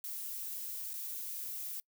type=noise with dropouts; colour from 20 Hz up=violet; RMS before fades=-41 dBFS; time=0.04-1.8 s; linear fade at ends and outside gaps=1 ms; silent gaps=0.934-0.939 s; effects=noise-tail reverb RT60 0.1 s tail -25 dB re dry